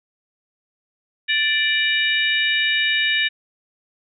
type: harmonic tone with a mistuned harmonic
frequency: 587.3 Hz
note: D5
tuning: in tune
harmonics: 3 / 4 / 5 / 6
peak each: -21 / -22 / -23 / -24 dBFS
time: 1.28-3.29 s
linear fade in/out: 20 ms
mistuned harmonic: 6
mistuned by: +97 cents
effects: none